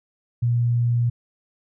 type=tone; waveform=sine; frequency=119.4 Hz; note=A#2; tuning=42 cents sharp; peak=-17 dBFS; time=0.42-1.1 s; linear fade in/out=10 ms; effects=none